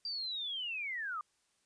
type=linear sweep; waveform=sine; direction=down; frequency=4743 to 1174.7 Hz; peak=-36 dBFS; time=0.05-1.21 s; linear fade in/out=2 ms; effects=white hiss -75 dBFS RMS until 1.65 s + resampled to 22050 Hz